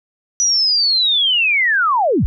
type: linear sweep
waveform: sine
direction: down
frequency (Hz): 5920 to 30.4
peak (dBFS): -12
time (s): 0.4-2.26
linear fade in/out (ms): 0
effects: none